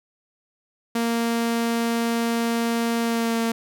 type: tone with pitch glide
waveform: sawtooth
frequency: 232.1 to 228.9 Hz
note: A#3 to A#3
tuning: -7 to -31 cents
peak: -17 dBFS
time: 0.95-3.52 s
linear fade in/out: 5 ms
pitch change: -24 cents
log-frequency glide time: 3.01-3.38 s
effects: none